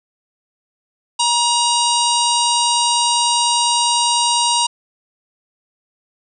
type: harmonic tone with a mistuned harmonic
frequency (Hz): 950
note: A#5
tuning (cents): +33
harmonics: 1 / 3 / 4 / 5 / 6 / 7 / 8 / 9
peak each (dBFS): -17 / -21 / -22 / -24 / -25 / -29 / -29 / -22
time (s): 1.19-4.67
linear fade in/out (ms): 10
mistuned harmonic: 9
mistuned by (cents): +23
effects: none